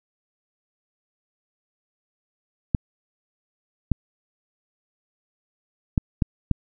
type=clicks; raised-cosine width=5 ms; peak=-6 dBFS; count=5; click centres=2.748 / 3.917 / 5.978 / 6.222 / 6.513 s; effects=none